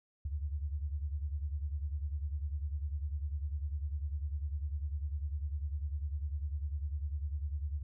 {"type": "beating tone pair", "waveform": "sine", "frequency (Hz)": [71.3, 81.3], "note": ["C#2", "E2"], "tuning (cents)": [49, -23], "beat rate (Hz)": 10, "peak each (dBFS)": [-35, -40], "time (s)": [0.25, 7.83], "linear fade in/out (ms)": 5, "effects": []}